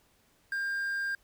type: tone with quantisation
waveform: triangle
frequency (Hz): 1599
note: G6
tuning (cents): +34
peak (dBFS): -28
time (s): 0.52-1.15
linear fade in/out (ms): 2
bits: 9
effects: pink hiss -67 dBFS RMS until 1.23 s